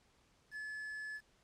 triangle tone with quantisation, 1720 Hz, A6, 40 cents flat, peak -40 dBFS, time 0.51-1.21 s, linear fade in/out 50 ms, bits 10, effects pink hiss -71 dBFS RMS until 1.43 s + low-pass 8000 Hz 12 dB/octave

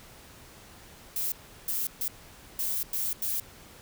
violet noise bursts at uneven times, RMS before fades -30 dBFS, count 6, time 1.16-1.32 / 1.68-1.87 / 2.01-2.08 / 2.59-2.83 / 2.93-3.13 / 3.22-3.4 s, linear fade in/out 2 ms, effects pink hiss -51 dBFS RMS until 3.81 s

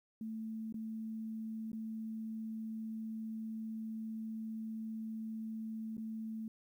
sine tone with dropouts, 221.2 Hz, A3, 9 cents sharp, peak -39 dBFS, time 0.21-6.48 s, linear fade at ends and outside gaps 2 ms, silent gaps 0.725-0.742 / 1.718-1.73 / 5.969-5.979 s, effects 12-bit

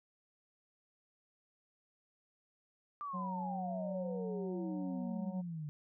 sine exponential sweep, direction down, 1192 to 145.7 Hz, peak -39 dBFS, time 3.01-5.69 s, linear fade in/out 0 ms
harmonic tone, 184.5 Hz, F#3, 5 cents flat, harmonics 1 / 3 / 4 / 5, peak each -39 / -49 / -54 / -57 dBFS, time 3.13-5.42 s, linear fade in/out 20 ms
effects none

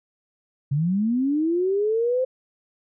sine linear sweep, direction up, 133.6 to 523 Hz, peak -19 dBFS, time 0.71-2.25 s, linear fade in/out 10 ms, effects none

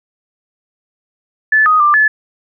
sine tone with pitch steps, 1739 / 1248 / 1186 / 1726 Hz, A6 / D#6 / D6 / A6, -21 / +5 / +17 / -34 cents, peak -7 dBFS, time 1.52-2.08 s, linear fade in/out 5 ms, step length 140 ms, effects none

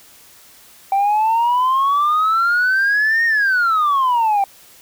sine exponential two-way sweep, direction up then down, 776 to 1864.7 to 776 Hz, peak -11 dBFS, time 0.92-4.44 s, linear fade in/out 2 ms, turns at 3.25 s, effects tanh soft clip ceiling -11 dBFS + white hiss -46 dBFS RMS until 4.81 s

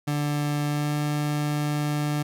30% pulse tone with pitch glide, 146.83 to 148.19 Hz, D3 to D3, 0 to +16 cents, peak -21 dBFS, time 0.07-2.23 s, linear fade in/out 10 ms, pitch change +16 cents, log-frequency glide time 0.65-0.93 s, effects none

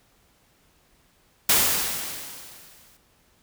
white noise with exponential decay, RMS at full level -17 dBFS, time 1.49-2.97 s, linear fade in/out 5 ms, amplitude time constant 320 ms, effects pink hiss -62 dBFS RMS until 3.42 s

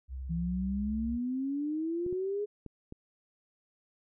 sine tone with vibrato, 65.41 Hz, C2, in tune, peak -36 dBFS, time 0.08-1.19 s, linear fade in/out 50 ms, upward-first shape sine, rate 18 Hz, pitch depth 74 cents each way
sine exponential sweep, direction up, 163.1 to 420.7 Hz, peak -30 dBFS, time 0.29-2.46 s, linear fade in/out 20 ms
clicks, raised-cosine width 3 ms, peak -30 dBFS, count 4, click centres 2.064 / 2.127 / 2.663 / 2.924 s
effects none

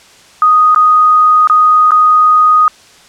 sine tone with dropouts, 1244 Hz, D#6, 1 cent flat, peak -4 dBFS, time 0.42-2.68 s, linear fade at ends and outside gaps 1 ms, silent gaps 0.747-0.76 / 1.473-1.498 / 1.908-1.918 s, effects white hiss -41 dBFS RMS until 3.08 s + low-pass 7000 Hz 12 dB/octave

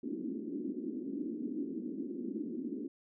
white band-pass noise, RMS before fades -39 dBFS, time 0.03-2.88 s, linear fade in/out 5 ms, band 220 to 340 Hz, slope 48 dB/octave, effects none

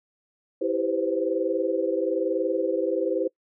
sine chord, C major seventh, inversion first, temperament equal with one note detuned, 329.6 / 392 / 502.2 / 523.3 Hz, E4 / G4 / B4 / C5, 0 / 0 / +29 / 0 cents, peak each -28 dBFS, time 0.61-3.28 s, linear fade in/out 10 ms, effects noise-tail reverb RT60 0.1 s tail -24 dB re dry

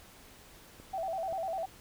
clicks, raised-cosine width 2 ms, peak -36 dBFS, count 2, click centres 0.8 / 1.325 s
sine tone with vibrato, 711 Hz, F5, 31 cents sharp, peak -32 dBFS, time 0.93-1.66 s, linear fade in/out 10 ms, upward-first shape square, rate 10 Hz, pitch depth 130 cents each way
effects pink hiss -55 dBFS RMS until 1.8 s

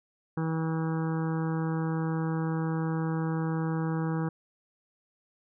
harmonic tone, 161.3 Hz, E3, 37 cents flat, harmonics 1 / 2 / 3 / 5 / 6 / 7 / 8 / 9 / 10, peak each -28 / -34 / -38 / -42 / -44 / -45 / -46 / -47 / -48 dBFS, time 0.37-4.29 s, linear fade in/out 5 ms, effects none

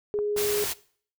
sine tone, 415.3 Hz, G#4, in tune, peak -24 dBFS, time 0.14-0.64 s, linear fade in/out 0 ms
clicks, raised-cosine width 1 ms, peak -25 dBFS, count 2, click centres 0.189 / 0.364 s
white noise, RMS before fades -30 dBFS, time 0.36-0.74 s, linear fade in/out 20 ms
effects noise-tail reverb RT60 0.5 s tail -20 dB re dry

